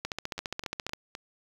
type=two click trains; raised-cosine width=0.2 ms; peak=-15 / -21 dBFS; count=14 / 4; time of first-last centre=0.05-0.934 / 0.38-1.151 s; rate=14.7 / 3.89 Hz; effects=7-bit